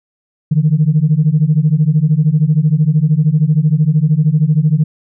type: beating tone pair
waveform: sine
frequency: 147.2 / 160.2 Hz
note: D3 / E3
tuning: +4 / -49 cents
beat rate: 13 Hz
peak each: -11 dBFS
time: 0.51-4.84 s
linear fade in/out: 10 ms
effects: tanh soft clip ceiling -2 dBFS